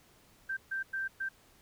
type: tone bursts at uneven times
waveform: sine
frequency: 1568 Hz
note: G6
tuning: in tune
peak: -32 dBFS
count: 4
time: 0.49-0.57 / 0.71-0.83 / 0.93-1.08 / 1.2-1.29 s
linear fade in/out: 10 ms
effects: pink hiss -63 dBFS RMS until 1.61 s